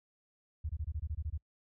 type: tone bursts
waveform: sine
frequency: 77.1 Hz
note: D#2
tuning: 15 cents flat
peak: -33 dBFS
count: 10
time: 0.64-1.378 s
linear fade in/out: 10 ms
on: 54 ms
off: 22 ms
effects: noise-tail reverb RT60 0.1 s tail -26 dB re dry